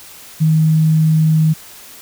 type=tone; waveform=sine; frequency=157.6 Hz; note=D#3; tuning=23 cents sharp; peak=-9 dBFS; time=0.4-1.54 s; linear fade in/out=20 ms; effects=white hiss -38 dBFS RMS until 2.01 s